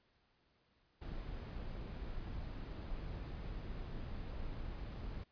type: noise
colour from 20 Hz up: brown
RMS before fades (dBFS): -44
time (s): 1.01-5.24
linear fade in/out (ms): 10
effects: pink hiss -75 dBFS RMS until 5.31 s + resampled to 11025 Hz